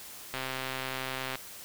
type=click train; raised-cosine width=0.3 ms; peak=-18 dBFS; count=134; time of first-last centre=0.34-1.355 s; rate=131 Hz; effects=white hiss -46 dBFS RMS until 1.64 s